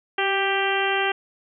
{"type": "harmonic tone with a mistuned harmonic", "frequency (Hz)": 393, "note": "G4", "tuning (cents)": 4, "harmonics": [1, 2, 3, 4, 5, 6, 7, 8], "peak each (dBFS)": [-26, -26, -31, -27, -29, -32, -29, -31], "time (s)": [0.18, 1.12], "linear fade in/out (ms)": 5, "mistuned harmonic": 1, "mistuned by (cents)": -22, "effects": []}